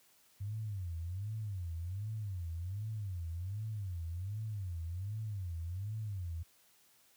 sine tone with vibrato, 95.2 Hz, F#2, 50 cents sharp, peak -36 dBFS, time 0.4-6.43 s, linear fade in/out 10 ms, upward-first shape sine, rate 1.3 Hz, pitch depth 250 cents each way, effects white hiss -67 dBFS RMS until 7.16 s + high-pass 60 Hz 12 dB/octave

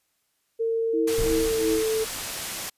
sine tone with pitch glide, 454.6 to 440.6 Hz, A#4 to A4, -43 to +2 cents, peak -22 dBFS, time 0.59-2.05 s, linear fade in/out 20 ms, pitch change -55 cents, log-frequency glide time 1.34-1.74 s
sine tone with tremolo, 324.4 Hz, E4, 28 cents flat, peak -23 dBFS, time 0.93-1.83 s, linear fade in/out 10 ms, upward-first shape sine, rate 2.9 Hz, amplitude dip 95%
white low-pass noise, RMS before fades -33 dBFS, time 1.07-2.7 s, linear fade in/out 10 ms, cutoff 12000 Hz, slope 12 dB/octave
brown noise with exponential decay, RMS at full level -27 dBFS, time 1.18-2.66 s, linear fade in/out 5 ms, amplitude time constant 320 ms
effects white hiss -72 dBFS RMS until 2.77 s + resampled to 32000 Hz

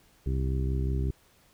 harmonic tone, 65.4 Hz, C2, in tune, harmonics 1 / 2 / 3 / 4 / 5 / 6, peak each -27 / -31 / -40 / -41 / -41 / -40 dBFS, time 0.26-1.11 s, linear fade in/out 5 ms, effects pink hiss -62 dBFS RMS until 1.53 s

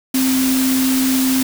sine tone in noise, 261.6 Hz, C4, in tune, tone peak -14 dBFS, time 0.14-1.43 s, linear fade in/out 5 ms, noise white, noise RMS -22 dBFS, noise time 0.14-1.43 s, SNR +5 dB, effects none

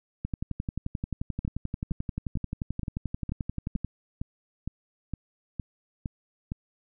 two click trains, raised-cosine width 5 ms, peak -18 / -19 dBFS, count 42 / 12, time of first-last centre 0.25-3.846 / 1.45-6.519 s, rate 11.4 / 2.17 Hz, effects none

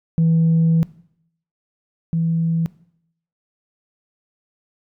sine tone pair in turn, 163.7 / 164.84 Hz, E3 / E3, -12 / 0 cents, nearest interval unison, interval 12 cents, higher second, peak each -11 / -16 dBFS, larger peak first, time 0.18-0.83 / 2.13-2.66 s, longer first, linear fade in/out 0 ms, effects noise-tail reverb RT60 0.7 s tail -20 dB re dry + tanh soft clip ceiling -10 dBFS

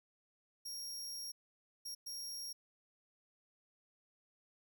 sawtooth tone bursts at uneven times, 5588 Hz, F8, in tune, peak -40 dBFS, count 3, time 0.65-1.32 / 1.85-1.95 / 2.06-2.53 s, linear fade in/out 10 ms, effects none

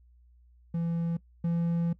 triangle tone pair in turn, 168 / 169.17 Hz, E3 / E3, +33 / +45 cents, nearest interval unison, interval 12 cents, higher second, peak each -25 / -23 dBFS, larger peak second, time 0.74-1.17 / 1.44-1.93 s, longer second, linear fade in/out 5 ms, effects noise-tail reverb RT60 0.1 s tail -20 dB re dry + added 60 Hz sine -56 dBFS peak until 1.99 s

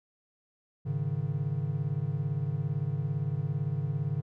triangle chord, Ab suspended fourth, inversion none, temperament equal with one note detuned, 103.83 / 137.87 / 155.56 Hz, Ab2 / Db3 / Eb3, 0 / -9 / 0 cents, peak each -34 / -29 / -31 dBFS, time 0.85-4.22 s, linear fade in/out 20 ms, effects none

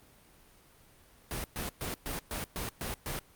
pink noise bursts, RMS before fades -36 dBFS, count 8, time 1.31-3.19 s, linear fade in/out 0 ms, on 130 ms, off 120 ms, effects pink hiss -60 dBFS RMS until 3.35 s + Opus 32 kbps

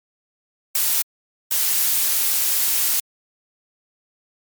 blue noise bursts at uneven times, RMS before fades -19 dBFS, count 2, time 0.75-1.02 / 1.51-3 s, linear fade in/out 2 ms, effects MP3 96 kbps

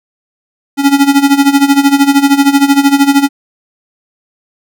square tone with tremolo, 279.5 Hz, C#4, 14 cents sharp, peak -3 dBFS, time 0.77-3.29 s, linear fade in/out 50 ms, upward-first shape sine, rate 13 Hz, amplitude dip 80%, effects none

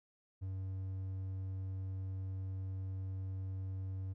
triangle tone, 95 Hz, F#2, 46 cents sharp, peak -36 dBFS, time 0.41-4.14 s, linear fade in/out 20 ms, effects none

